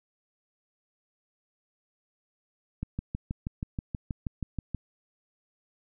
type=click train; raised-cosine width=5 ms; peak=-19 dBFS; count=13; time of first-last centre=2.83-4.747 s; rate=6.26 Hz; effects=none